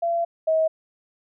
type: tone pair in turn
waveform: sine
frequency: 680 / 638 Hz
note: F5 / D#5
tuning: -46 / +43 cents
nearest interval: minor second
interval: 111 cents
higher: first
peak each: -20 / -17 dBFS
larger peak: second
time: 0.02-0.25 / 0.47-0.68 s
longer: first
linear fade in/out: 10 ms
effects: none